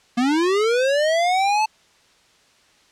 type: linear sweep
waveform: square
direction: up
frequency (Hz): 233.1 to 880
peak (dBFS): -17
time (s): 0.17-1.66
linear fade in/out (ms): 10
effects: white hiss -56 dBFS RMS until 2.91 s + low-pass 6000 Hz 12 dB/octave